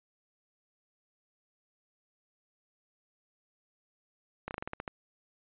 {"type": "slowing click train", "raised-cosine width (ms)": 0.5, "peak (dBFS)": -21, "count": 9, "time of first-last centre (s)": [4.48, 4.878], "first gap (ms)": 29, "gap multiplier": 1.15, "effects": ["resampled to 8000 Hz"]}